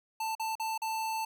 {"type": "tone with dropouts", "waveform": "square", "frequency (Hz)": 886, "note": "A5", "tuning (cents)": 12, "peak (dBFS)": -32, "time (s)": [0.2, 1.25], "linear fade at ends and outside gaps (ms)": 5, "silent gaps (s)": [[0.352, 0.396], [0.554, 0.597], [0.778, 0.818]], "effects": []}